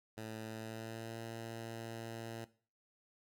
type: tone with pitch glide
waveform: 10% pulse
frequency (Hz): 110.5 to 114.33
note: A2 to A#2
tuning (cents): +8 to -33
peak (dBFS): -35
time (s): 0.17-2.45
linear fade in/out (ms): 10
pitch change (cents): +59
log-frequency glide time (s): 0.42-1.21
effects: noise-tail reverb RT60 0.4 s tail -17 dB re dry